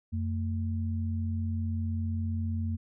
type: tone pair together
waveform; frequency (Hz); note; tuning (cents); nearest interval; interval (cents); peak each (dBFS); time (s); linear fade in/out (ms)
sine; 90.12 / 225; F#2 / A3; -45 / +39; octave + major third; 1584; -29 / -35; 0.12-2.77; 20
effects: none